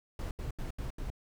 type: noise bursts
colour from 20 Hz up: brown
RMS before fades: -37 dBFS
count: 5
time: 0.19-1.102 s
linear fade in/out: 2 ms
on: 120 ms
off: 78 ms
effects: none